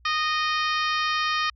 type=harmonic tone; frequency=618 Hz; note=D#5; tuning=12 cents flat; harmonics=2 / 3 / 4 / 5 / 6 / 7 / 8 / 9; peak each=-25 / -29 / -31 / -33 / -35 / -36 / -37 / -38 dBFS; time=0.05-1.5 s; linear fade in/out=5 ms; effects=added 60 Hz sine -53 dBFS peak until 1.55 s